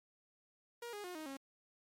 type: tone with pitch steps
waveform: sawtooth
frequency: 473.8 / 412.5 / 359.1 / 312.6 / 272.1 Hz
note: A#4 / G#4 / F4 / D#4 / C#4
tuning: +28 / -12 / +48 / +8 / -32 cents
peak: -40 dBFS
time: 0.82-1.37 s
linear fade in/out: 5 ms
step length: 110 ms
effects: MP3 64 kbps